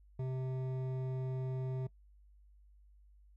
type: tone with hard clipping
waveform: triangle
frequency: 130 Hz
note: C3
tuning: 11 cents flat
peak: -37 dBFS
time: 0.19-1.87 s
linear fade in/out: 5 ms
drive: 15 dB
effects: noise-tail reverb RT60 0.1 s tail -21 dB re dry + added 50 Hz sine -59 dBFS peak until 3.36 s